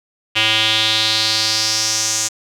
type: tone with band-pass filter sweep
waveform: square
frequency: 110 Hz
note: A2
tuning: in tune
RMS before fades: -17 dBFS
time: 0.35-2.29 s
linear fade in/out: 20 ms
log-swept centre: 2900 to 6800 Hz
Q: 3.8
effects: none